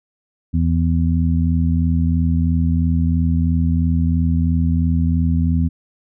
harmonic tone, 83 Hz, E2, 12 cents sharp, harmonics 1 / 2 / 3, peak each -16 / -19 / -21 dBFS, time 0.53-5.69 s, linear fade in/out 20 ms, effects none

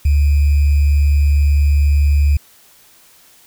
sine tone with sample-and-hold, 72.2 Hz, D2, 29 cents flat, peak -9 dBFS, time 0.05-2.37 s, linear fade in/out 5 ms, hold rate 2450 Hz, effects white hiss -48 dBFS RMS until 3.46 s

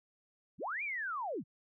sine linear two-way sweep, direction up then down, 87.31 to 2452 to 102.8 Hz, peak -35 dBFS, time 0.58-1.44 s, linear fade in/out 50 ms, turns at 0.83 s, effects none

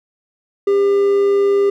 triangle tone with amplitude modulation, 399.9 Hz, G4, 35 cents sharp, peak -8 dBFS, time 0.67-1.7 s, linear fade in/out 5 ms, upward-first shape sine, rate 117 Hz, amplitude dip 25%, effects none

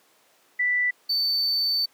sine / triangle tone pair in turn, 1975.5 / 4539 Hz, B6 / C#8, 0 / +40 cents, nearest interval octave + major second, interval 1440 cents, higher second, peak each -20 / -20 dBFS, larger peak neither, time 0.59-0.91 / 1.09-1.86 s, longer second, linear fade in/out 10 ms, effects pink hiss -60 dBFS RMS until 1.93 s + high-pass 400 Hz 12 dB/octave

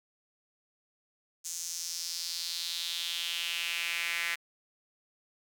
sawtooth tone with high-pass filter sweep, 170 Hz, F3, 46 cents flat, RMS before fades -35 dBFS, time 1.44-4.36 s, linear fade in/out 20 ms, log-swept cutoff 6700 to 2000 Hz, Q 3.4, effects none

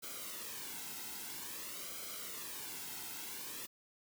white noise with flanger, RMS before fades -45 dBFS, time 0.02-3.67 s, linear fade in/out 20 ms, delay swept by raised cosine 1.1 to 1.74 ms, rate 0.5 Hz, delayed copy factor -0.65, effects none

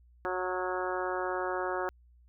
harmonic tone with a mistuned harmonic, 183.5 Hz, F#3, 14 cents flat, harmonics 2 / 3 / 4 / 5 / 6 / 7 / 8 / 9, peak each -35 / -37 / -38 / -39 / -40 / -40 / -41 / -42 dBFS, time 0.25-1.89 s, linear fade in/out 0 ms, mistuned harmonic 8, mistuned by -25 cents, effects added 60 Hz sine -57 dBFS peak until 2.28 s

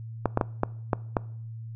clicks, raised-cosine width 1 ms, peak -8 dBFS, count 6, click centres 0.257 / 0.374 / 0.412 / 0.634 / 0.932 / 1.168 s, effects noise-tail reverb RT60 0.6 s tail -22 dB re dry + added 113 Hz sine -36 dBFS peak until 1.75 s

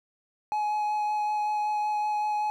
triangle tone with vibrato, 843 Hz, G#5, 26 cents sharp, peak -23 dBFS, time 0.52-2.5 s, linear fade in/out 0 ms, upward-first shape sine, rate 5.3 Hz, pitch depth 10 cents each way, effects none

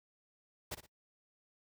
pink noise with echo, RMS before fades -39 dBFS, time 0.71-0.75 s, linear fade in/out 10 ms, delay 58 ms, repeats 2, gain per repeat -10 dB, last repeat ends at 0.866 s, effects noise-tail reverb RT60 0.1 s tail -22 dB re dry + high-pass 60 Hz 12 dB/octave

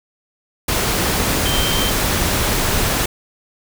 sine tone in noise, 3136 Hz, G7, in tune, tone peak -22 dBFS, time 1.45-1.9 s, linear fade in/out 5 ms, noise pink, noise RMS -18 dBFS, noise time 0.68-3.06 s, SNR -7 dB, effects none

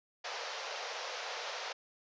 pink band-pass noise, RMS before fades -41 dBFS, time 0.24-1.73 s, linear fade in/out 10 ms, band 470 to 6100 Hz, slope 48 dB/octave, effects resampled to 16000 Hz

